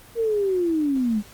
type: linear sweep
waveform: sine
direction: down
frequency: 468.9 to 200 Hz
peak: -19 dBFS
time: 0.15-1.23 s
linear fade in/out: 50 ms
effects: pink hiss -47 dBFS RMS until 1.33 s + Opus 24 kbps